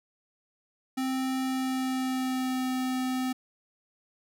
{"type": "tone with pitch glide", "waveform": "square", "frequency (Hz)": [261.6, 257], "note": ["C4", "C4"], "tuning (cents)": [0, -31], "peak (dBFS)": -28, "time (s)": [0.97, 3.33], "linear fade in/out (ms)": 10, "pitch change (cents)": -31, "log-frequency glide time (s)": [1.42, 2.69], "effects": []}